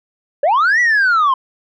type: linear two-way sweep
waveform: sine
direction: up then down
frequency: 530 to 1977 to 1019 Hz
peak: -8 dBFS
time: 0.43-1.34 s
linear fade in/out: 5 ms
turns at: 0.8 s
effects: tanh soft clip ceiling -9 dBFS